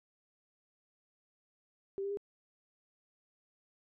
sine tone with pitch steps, 392 / 398.6 / 405.4 Hz, G4 / G4 / G#4, 0 / +29 / -42 cents, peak -34 dBFS, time 1.98-2.172 s, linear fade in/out 0 ms, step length 64 ms, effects none

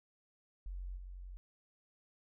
sine tone with level steps, 45.62 Hz, F#1, 24 cents flat, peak -40 / -45 dBFS, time 0.66-1.37 s, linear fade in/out 0 ms, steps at 0.96 s, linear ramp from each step 20 ms, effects none

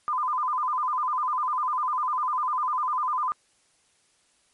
sine tone with vibrato, 1108.7 Hz, C#6, in tune, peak -23 dBFS, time 0.08-3.32 s, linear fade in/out 0 ms, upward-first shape square, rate 10 Hz, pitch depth 150 cents each way, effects white hiss -65 dBFS RMS until 4.53 s + MP3 48 kbps

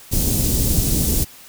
pink band-stop noise, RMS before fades -18 dBFS, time 0.11-1.25 s, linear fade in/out 20 ms, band 280 to 6800 Hz, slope 12 dB/octave, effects white hiss -43 dBFS RMS until 1.48 s

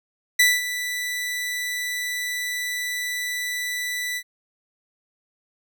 sawtooth tone with ADSR envelope, 1976 Hz, B6, in tune, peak -9 dBFS, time 0.39-4.23 s, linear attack 9 ms, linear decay 210 ms, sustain -13 dB, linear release 63 ms, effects none

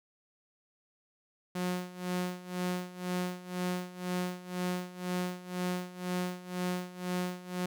sawtooth tone with tremolo, 180.4 Hz, F#3, 44 cents flat, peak -26 dBFS, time 1.55-7.66 s, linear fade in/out 5 ms, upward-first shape sine, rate 2 Hz, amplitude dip 85%, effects none

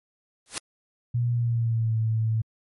white noise with exponential growth, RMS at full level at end -25 dBFS, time 0.46-0.58 s, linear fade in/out 0 ms, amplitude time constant 26 ms
sine tone with pitch glide, 120 to 111.32 Hz, B2 to A2, -49 to +21 cents, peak -21 dBFS, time 1.14-2.42 s, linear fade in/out 10 ms, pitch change -130 cents, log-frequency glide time 1.32-1.95 s
effects MP3 48 kbps

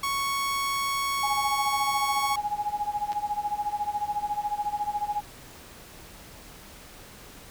sawtooth tone, 1108.7 Hz, C#6, in tune, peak -22 dBFS, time 0.03-2.36 s, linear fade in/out 5 ms
sine tone with tremolo, 830.6 Hz, G#5, in tune, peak -23 dBFS, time 1.23-5.21 s, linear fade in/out 5 ms, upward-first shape sine, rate 14 Hz, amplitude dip 85%
clicks, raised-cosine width 0.2 ms, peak -23 dBFS, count 2, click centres 3.12 / 3.13 s
effects pink hiss -47 dBFS RMS until 7.5 s

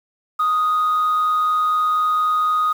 sine tone with amplitude modulation, 1244.5 Hz, D#6, in tune, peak -12 dBFS, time 0.39-2.73 s, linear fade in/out 10 ms, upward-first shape sine, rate 164 Hz, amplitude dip 35%, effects tanh soft clip ceiling -13 dBFS + 7-bit

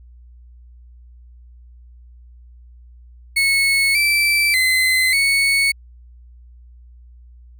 35% pulse tone with pitch steps, 2199 / 2329 / 2046 / 2215 Hz, C#7 / D7 / C7 / C#7, -14 / -15 / -39 / -2 cents, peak -12 dBFS, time 3.36-5.72 s, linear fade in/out 10 ms, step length 590 ms, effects added 60 Hz sine -41 dBFS peak until 7.59 s

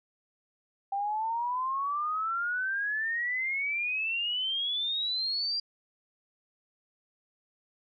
sine exponential sweep, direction up, 784 to 4800 Hz, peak -28 dBFS, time 0.92-5.6 s, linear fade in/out 5 ms, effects none

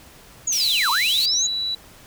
sine linear two-way sweep, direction down then up, 6890 to 897 to 6890 Hz, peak -19 dBFS, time 0.47-1.47 s, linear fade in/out 5 ms, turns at 0.9 s
pink high-pass noise, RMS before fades -29 dBFS, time 0.52-1.26 s, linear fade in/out 5 ms, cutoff 2500 Hz, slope 48 dB/octave
sine tone with pitch glide, 3997 to 3940 Hz, B7 to B7, +20 to -5 cents, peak -22 dBFS, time 0.6-1.75 s, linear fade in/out 5 ms, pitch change -25 cents, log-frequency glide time 1.02-1.12 s
effects pink hiss -47 dBFS RMS until 2.06 s

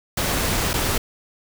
pink noise with dropouts, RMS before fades -22 dBFS, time 0.17-0.98 s, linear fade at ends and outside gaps 5 ms, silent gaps 0.733-0.738 s, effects none

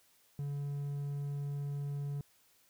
triangle tone, 142.6 Hz, C#3, 49 cents sharp, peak -33 dBFS, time 0.39-2.21 s, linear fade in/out 2 ms, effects white hiss -68 dBFS RMS until 2.69 s

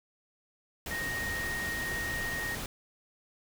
sine tone in noise, 1864 Hz, A#6, 1 cent flat, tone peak -33 dBFS, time 0.91-2.55 s, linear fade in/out 2 ms, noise pink, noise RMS -38 dBFS, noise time 0.86-2.66 s, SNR +2 dB, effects none

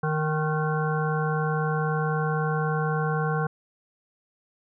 harmonic tone with a mistuned harmonic, 154.8 Hz, D#3, 9 cents flat, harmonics 1 / 3 / 5 / 7 / 9 / 10, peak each -25 / -30 / -32 / -33 / -35 / -35 dBFS, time 0.03-3.47 s, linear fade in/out 5 ms, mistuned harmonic 10, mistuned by -35 cents, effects none

